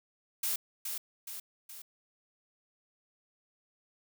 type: noise with echo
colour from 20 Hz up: blue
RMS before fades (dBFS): -32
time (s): 0.43-0.56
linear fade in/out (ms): 5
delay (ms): 420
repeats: 3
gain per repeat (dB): -5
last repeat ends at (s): 1.82
effects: none